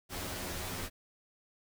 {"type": "noise with comb filter", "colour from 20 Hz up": "pink", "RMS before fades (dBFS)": -39, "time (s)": [0.09, 0.9], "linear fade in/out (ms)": 50, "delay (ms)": 11, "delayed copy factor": 1, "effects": []}